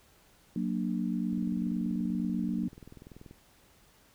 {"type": "chord", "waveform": "sine", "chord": "Gb augmented", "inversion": "none", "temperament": "equal with one note detuned", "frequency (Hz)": [185, 233.1, 295.2], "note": ["Gb3", "Bb3", "D4"], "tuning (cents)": [0, 0, 9], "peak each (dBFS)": [-32, -32, -36], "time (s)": [0.56, 2.68], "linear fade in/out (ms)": 2}
{"type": "click train", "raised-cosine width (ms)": 3, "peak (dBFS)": -35, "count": 42, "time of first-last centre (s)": [1.33, 3.311], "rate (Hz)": 20.7}
{"effects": ["pink hiss -62 dBFS RMS until 4.14 s"]}